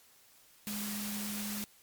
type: tone in noise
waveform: sine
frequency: 207.7 Hz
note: G#3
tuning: in tune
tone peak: -38 dBFS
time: 0.67-1.64 s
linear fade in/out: 0 ms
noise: white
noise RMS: -40 dBFS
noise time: 0.67-1.64 s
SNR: -1 dB
effects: white hiss -62 dBFS RMS until 1.82 s + MP3 96 kbps